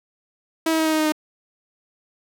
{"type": "tone with pitch steps", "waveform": "sawtooth", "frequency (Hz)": [323.5, 320.7, 317.9, 315.2, 312.5, 309.8, 307.1], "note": ["E4", "E4", "D#4", "D#4", "D#4", "D#4", "D#4"], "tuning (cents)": [-32, -48, 37, 23, 8, -7, -23], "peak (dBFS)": -14, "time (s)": [0.66, 1.122], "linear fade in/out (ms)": 5, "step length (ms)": 66, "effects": []}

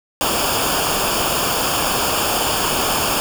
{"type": "noise with comb filter", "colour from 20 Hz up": "pink", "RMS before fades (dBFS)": -19, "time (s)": [0.21, 3.2], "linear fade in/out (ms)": 0, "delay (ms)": 0.5, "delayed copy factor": -0.75, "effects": []}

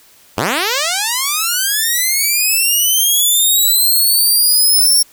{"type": "linear sweep", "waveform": "5% pulse", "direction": "up", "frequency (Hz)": [77.78, 5520], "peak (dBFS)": -3, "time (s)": [0.37, 5.03], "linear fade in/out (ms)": 10, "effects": ["white hiss -47 dBFS RMS until 5.12 s"]}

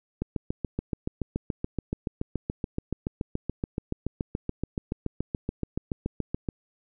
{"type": "click train", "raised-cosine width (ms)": 3, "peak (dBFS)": -15, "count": 45, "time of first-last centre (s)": [0.22, 6.488], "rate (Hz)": 7.02, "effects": []}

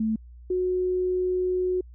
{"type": "tone pair in turn", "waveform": "sine", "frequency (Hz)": [220, 366], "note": ["A3", "F#4"], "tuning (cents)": [0, -19], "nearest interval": "major sixth", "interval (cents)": 881, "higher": "second", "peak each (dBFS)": -22, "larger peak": "neither", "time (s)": [[0, 0.16], [0.5, 1.81]], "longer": "second", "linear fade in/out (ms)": 5, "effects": ["added 60 Hz sine -43 dBFS peak until 1.94 s"]}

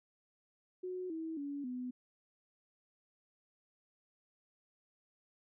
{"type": "tone with pitch steps", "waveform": "sine", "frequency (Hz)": [366.4, 322.7, 284.2, 250.3], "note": ["F#4", "E4", "C#4", "B3"], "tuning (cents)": [-17, -37, 43, 23], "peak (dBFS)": -38, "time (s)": [0.83, 1.91], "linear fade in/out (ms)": 10, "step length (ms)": 270, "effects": []}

